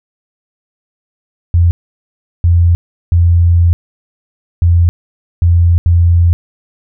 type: tone bursts at uneven times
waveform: sine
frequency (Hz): 85.9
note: F2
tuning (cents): -28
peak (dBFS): -5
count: 6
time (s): 1.54-1.71 / 2.44-2.75 / 3.12-3.73 / 4.62-4.89 / 5.42-5.78 / 5.86-6.33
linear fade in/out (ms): 0
effects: none